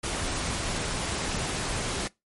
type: noise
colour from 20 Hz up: pink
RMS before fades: -30 dBFS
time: 0.03-2.08 s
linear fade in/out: 10 ms
effects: noise-tail reverb RT60 0.2 s tail -22 dB re dry + MP3 48 kbps